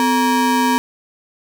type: ring-modulated tone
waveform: square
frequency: 346.9 Hz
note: F4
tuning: 12 cents flat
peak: -11 dBFS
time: 0-0.78 s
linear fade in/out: 0 ms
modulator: 601 Hz
effects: none